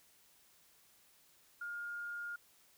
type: tone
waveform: sine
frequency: 1417 Hz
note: F6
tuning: 25 cents sharp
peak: -40 dBFS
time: 1.61-2.36 s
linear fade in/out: 5 ms
effects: white hiss -67 dBFS RMS until 2.77 s